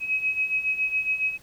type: beating tone pair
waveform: sine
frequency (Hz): 2543 / 2550.2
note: D#7 / D#7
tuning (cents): +37 / +42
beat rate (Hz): 7.2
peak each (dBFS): -29 / -24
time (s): 0-1.38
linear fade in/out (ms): 50
effects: pink hiss -54 dBFS RMS until 1.42 s